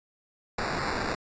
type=noise with sample-and-hold; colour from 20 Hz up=violet; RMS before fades=-30 dBFS; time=0.58-1.15 s; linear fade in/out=5 ms; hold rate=3150 Hz; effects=resampled to 16000 Hz